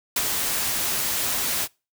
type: noise with ADSR envelope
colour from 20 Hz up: white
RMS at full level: -21 dBFS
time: 0.16-1.68 s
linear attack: 5 ms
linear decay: 47 ms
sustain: -4 dB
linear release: 46 ms
effects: noise-tail reverb RT60 0.3 s tail -26 dB re dry